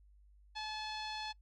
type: tone with low-pass filter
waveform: sawtooth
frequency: 861 Hz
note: A5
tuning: 38 cents flat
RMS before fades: -42 dBFS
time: 0.55-1.33 s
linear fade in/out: 20 ms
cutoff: 4300 Hz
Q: 3.4
effects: noise-tail reverb RT60 0.1 s tail -24 dB re dry + added 50 Hz sine -60 dBFS peak until 1.41 s